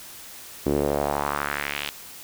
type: tone with band-pass filter sweep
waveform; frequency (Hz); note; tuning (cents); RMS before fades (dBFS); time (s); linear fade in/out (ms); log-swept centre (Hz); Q
sawtooth; 72; D2; -34; -26; 0.66-1.89; 0; 340 to 3200; 2.2
effects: white hiss -42 dBFS RMS until 2.23 s